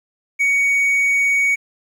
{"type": "tone", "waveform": "triangle", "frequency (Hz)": 2241, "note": "C#7", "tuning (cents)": 18, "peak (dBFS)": -12, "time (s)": [0.39, 1.56], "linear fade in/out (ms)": 20, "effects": ["9-bit"]}